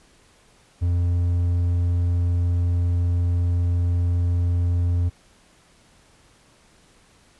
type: tone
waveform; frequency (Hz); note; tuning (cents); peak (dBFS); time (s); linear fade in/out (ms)
triangle; 87.31; F2; 0; -16; 0.81-5.1; 20
effects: pink hiss -56 dBFS RMS until 7.39 s + resampled to 24000 Hz